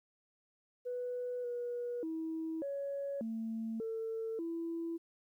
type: tone with pitch steps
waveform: sine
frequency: 493.6 / 483.2 / 322.2 / 559 / 224.5 / 448.4 / 333.2 Hz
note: B4 / B4 / E4 / C#5 / A3 / A4 / E4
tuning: -1 / -38 / -39 / +14 / +35 / +33 / +19 cents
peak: -35 dBFS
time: 0.85-4.98 s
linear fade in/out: 20 ms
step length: 590 ms
effects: tanh soft clip ceiling -31 dBFS + 12-bit